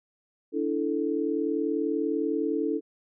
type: chord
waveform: sine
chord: D suspended second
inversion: none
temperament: equal with one note detuned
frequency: 289.5 / 329.6 / 440 Hz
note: D4 / E4 / A4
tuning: -25 / 0 / 0 cents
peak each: -29 dBFS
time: 0.52-2.81 s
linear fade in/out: 50 ms
effects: none